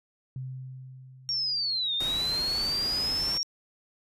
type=tone with exponential decay; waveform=sine; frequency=130 Hz; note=C3; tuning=11 cents flat; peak=-32 dBFS; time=0.36-2.53 s; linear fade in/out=2 ms; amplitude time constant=470 ms
type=linear two-way sweep; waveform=sine; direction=down then up; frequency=5590 to 3600 to 5590 Hz; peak=-26 dBFS; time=1.29-3.43 s; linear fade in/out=0 ms; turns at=1.94 s
type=noise; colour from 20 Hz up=pink; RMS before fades=-38 dBFS; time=2-3.38 s; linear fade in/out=5 ms
effects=resampled to 32000 Hz